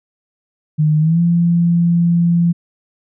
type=tone with pitch glide; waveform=sine; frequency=153.2 to 170.97 Hz; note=D#3 to F3; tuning=-27 to -37 cents; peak=-10 dBFS; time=0.78-2.53 s; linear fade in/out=20 ms; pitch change=+190 cents; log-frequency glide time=0.99-1.2 s; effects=none